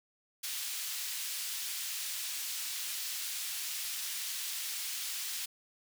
pink high-pass noise, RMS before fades -38 dBFS, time 0.43-5.46 s, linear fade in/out 10 ms, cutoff 3200 Hz, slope 12 dB/octave, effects none

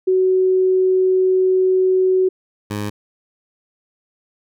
sine / 15% pulse tone pair in turn, 373.5 / 103.73 Hz, F#4 / G#2, +16 / -2 cents, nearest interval octave + minor seventh, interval 2218 cents, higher first, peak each -12 / -16 dBFS, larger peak first, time 0.07-2.29 / 2.7-2.9 s, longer first, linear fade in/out 10 ms, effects none

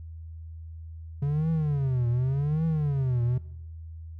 triangle tone with vibrato, 139.2 Hz, C#3, 8 cents sharp, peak -21 dBFS, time 1.22-3.38 s, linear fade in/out 5 ms, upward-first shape triangle, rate 0.87 Hz, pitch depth 290 cents each way, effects noise-tail reverb RT60 0.9 s tail -19 dB re dry + added 81 Hz sine -38 dBFS peak until 4.19 s

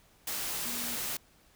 sine tone in noise, 240 Hz, B3, 49 cents flat, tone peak -43 dBFS, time 0.65-0.96 s, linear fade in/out 5 ms, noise white, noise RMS -35 dBFS, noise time 0.27-1.17 s, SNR -11 dB, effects pink hiss -63 dBFS RMS until 1.55 s

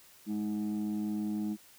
sine tone pair together, 209.9 / 316.2 Hz, G#3 / D#4, +19 / +28 cents, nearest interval perfect fifth, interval 709 cents, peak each -30 / -34 dBFS, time 0.26-1.57 s, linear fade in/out 50 ms, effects tanh soft clip ceiling -28 dBFS + white hiss -58 dBFS RMS until 1.78 s

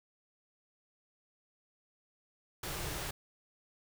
pink band-stop noise, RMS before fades -39 dBFS, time 2.63-3.11 s, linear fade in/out 5 ms, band 200 to 290 Hz, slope 96 dB/octave, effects none

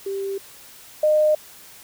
sine tone pair in turn, 392 / 611.2 Hz, G4 / D#5, 0 / -31 cents, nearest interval minor sixth, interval 769 cents, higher second, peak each -24 / -14 dBFS, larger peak second, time 0.06-0.38 / 1.03-1.35 s, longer neither, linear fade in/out 5 ms, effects white hiss -45 dBFS RMS until 1.83 s

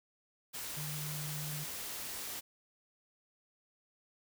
sine tone in noise, 150 Hz, D3, 37 cents sharp, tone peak -40 dBFS, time 0.76-1.65 s, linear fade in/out 20 ms, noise white, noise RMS -42 dBFS, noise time 0.53-2.41 s, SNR -1 dB, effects none

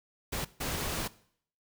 pink noise bursts at uneven times, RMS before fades -34 dBFS, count 2, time 0.32-0.45 / 0.6-1.08 s, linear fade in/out 10 ms, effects noise-tail reverb RT60 0.6 s tail -19 dB re dry

